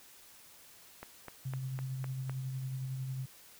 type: click train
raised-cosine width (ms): 0.5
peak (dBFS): -28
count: 6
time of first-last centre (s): 1.03-2.296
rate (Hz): 3.95
type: tone with tremolo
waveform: sine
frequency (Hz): 131.3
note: C3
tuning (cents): +6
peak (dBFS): -34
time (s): 1.45-3.26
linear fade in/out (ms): 10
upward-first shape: sine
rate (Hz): 11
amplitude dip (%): 30
effects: white hiss -57 dBFS RMS until 3.59 s